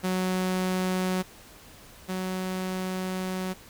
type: tone pair in turn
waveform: sawtooth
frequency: 185 / 185.94 Hz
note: F#3 / F#3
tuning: 0 / +9 cents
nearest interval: unison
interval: 9 cents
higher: second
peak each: -21 / -25 dBFS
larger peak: first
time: 0.03-1.23 / 2.08-3.54 s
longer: second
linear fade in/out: 20 ms
effects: pink hiss -50 dBFS RMS until 3.69 s